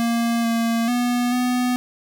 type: tone with pitch steps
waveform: square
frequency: 233 / 230.2 / 243.9 / 248.3 Hz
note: A#3 / A#3 / B3 / B3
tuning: -1 / -22 / -21 / +9 cents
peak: -19 dBFS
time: 0-1.76 s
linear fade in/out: 0 ms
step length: 440 ms
effects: none